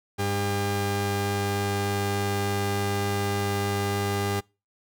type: tone pair together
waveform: sawtooth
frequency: 100.38 / 401.5 Hz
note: G2 / G4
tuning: +42 / +41 cents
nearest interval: 2 octaves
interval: 2399 cents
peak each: -23 / -23 dBFS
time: 0.18-4.41 s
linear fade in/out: 20 ms
effects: noise-tail reverb RT60 0.3 s tail -26 dB re dry